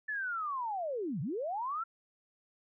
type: linear two-way sweep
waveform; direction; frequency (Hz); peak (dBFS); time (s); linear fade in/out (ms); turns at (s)
sine; down then up; 1760 to 122.1 to 1381; -33; 0.08-1.84; 10; 1.21
effects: none